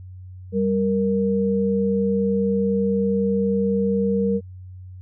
sine tone pair together, 196.01 / 466.2 Hz, G3 / A#4, 0 / 0 cents, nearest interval octave + minor third, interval 1500 cents, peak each -20 / -21 dBFS, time 0.52-4.41 s, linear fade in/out 50 ms, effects added 92 Hz sine -36 dBFS peak until 5.01 s

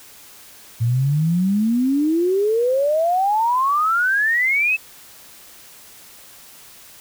sine exponential sweep, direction up, 112.3 to 2637 Hz, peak -15 dBFS, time 0.8-4.77 s, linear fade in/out 20 ms, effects white hiss -44 dBFS RMS until 7 s

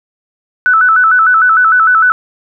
sine tone with vibrato, 1400 Hz, F6, 4 cents sharp, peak -5 dBFS, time 0.66-2.12 s, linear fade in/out 0 ms, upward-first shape square, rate 6.6 Hz, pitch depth 110 cents each way, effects none

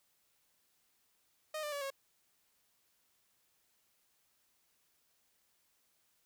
sawtooth tone with pitch steps, 619 / 594.1 / 570.3 / 547.3 Hz, D#5 / D5 / C#5 / C#5, -9 / +20 / +49 / -22 cents, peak -34 dBFS, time 1.54-1.904 s, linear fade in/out 5 ms, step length 91 ms, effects white hiss -75 dBFS RMS until 6.25 s

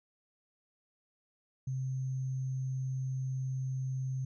sine tone with sample-and-hold, 130.81 Hz, C3, in tune, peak -32 dBFS, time 1.67-4.25 s, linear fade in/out 5 ms, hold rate 6300 Hz, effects resampled to 16000 Hz

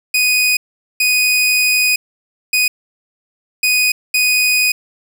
sawtooth tone bursts at uneven times, 2488 Hz, D#7, 1 cent flat, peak -8 dBFS, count 5, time 0.14-0.57 / 1-1.96 / 2.53-2.68 / 3.63-3.92 / 4.14-4.72 s, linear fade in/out 5 ms, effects none

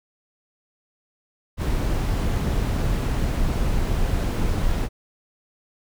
brown noise, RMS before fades -22 dBFS, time 1.57-4.89 s, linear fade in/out 50 ms, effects none

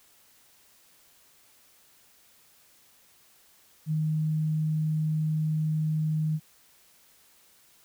sine tone, 155.56 Hz, D#3, in tune, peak -24 dBFS, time 3.86-6.4 s, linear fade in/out 50 ms, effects white hiss -60 dBFS RMS until 7.84 s

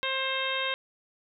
harmonic tone, 530 Hz, C5, 22 cents sharp, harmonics 1 / 2 / 3 / 4 / 5 / 6 / 7, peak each -35 / -35 / -35 / -35 / -35 / -35 / -35 dBFS, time 0.03-0.74 s, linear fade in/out 0 ms, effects none

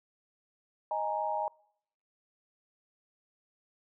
sine chord, D# suspended fourth, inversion none, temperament just, 622.3 / 829.7 / 933.4 Hz, D#5 / G#5 / A#5, 0 / -2 / +2 cents, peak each -35 / -33 / -34 dBFS, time 0.91-1.48 s, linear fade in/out 2 ms, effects noise-tail reverb RT60 0.7 s tail -25 dB re dry

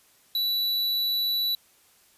square tone, 3947 Hz, B7, 2 cents flat, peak -24 dBFS, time 0.35-1.55 s, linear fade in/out 2 ms, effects white hiss -60 dBFS RMS until 2.17 s + resampled to 32000 Hz

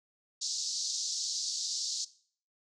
pink band-pass noise, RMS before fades -35 dBFS, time 0.41-2.05 s, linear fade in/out 10 ms, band 4200 to 7000 Hz, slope 48 dB/octave, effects noise-tail reverb RT60 0.5 s tail -18 dB re dry

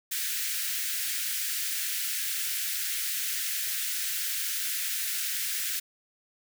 white high-pass noise, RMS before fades -31 dBFS, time 0.11-5.8 s, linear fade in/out 10 ms, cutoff 1500 Hz, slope 48 dB/octave, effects none

